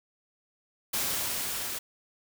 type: noise with level ramp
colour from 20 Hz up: white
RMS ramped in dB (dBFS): -29 to -35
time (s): 0.93-1.79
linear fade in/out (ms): 10
effects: none